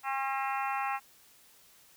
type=harmonic tone with a mistuned harmonic; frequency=269.9 Hz; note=C#4; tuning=46 cents flat; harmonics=3 / 4 / 5 / 6 / 7 / 8 / 9 / 10; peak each=-33 / -36 / -38 / -45 / -42 / -45 / -44 / -43 dBFS; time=0.03-1 s; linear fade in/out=50 ms; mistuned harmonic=8; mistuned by=-38 cents; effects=white hiss -60 dBFS RMS until 1.96 s